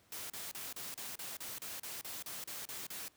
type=noise bursts; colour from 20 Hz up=white; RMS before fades=-44 dBFS; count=14; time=0.12-3.082 s; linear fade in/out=2 ms; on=180 ms; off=34 ms; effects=pink hiss -68 dBFS RMS until 3.16 s + high-pass 80 Hz 12 dB/octave